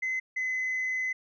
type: tone pair in turn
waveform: sine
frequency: 2046 / 2031 Hz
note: C7 / B6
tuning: -39 / +48 cents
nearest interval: unison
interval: 13 cents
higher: first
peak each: -26 dBFS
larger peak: neither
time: 0.02-0.2 / 0.36-1.13 s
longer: second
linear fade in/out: 10 ms
effects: tanh soft clip ceiling -25 dBFS